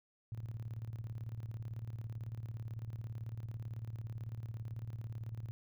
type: tone with tremolo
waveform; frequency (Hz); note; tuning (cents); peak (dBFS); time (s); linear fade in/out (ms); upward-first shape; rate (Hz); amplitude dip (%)
sine; 112.3; A2; +36; -38; 0.32-5.51; 0; square; 18; 65
effects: none